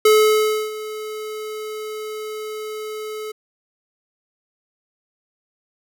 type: tone with ADSR envelope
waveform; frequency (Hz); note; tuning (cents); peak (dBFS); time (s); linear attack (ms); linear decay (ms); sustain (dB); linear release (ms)
square; 430; A4; -40; -10; 0.05-3.32; 5; 650; -18; 10
effects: none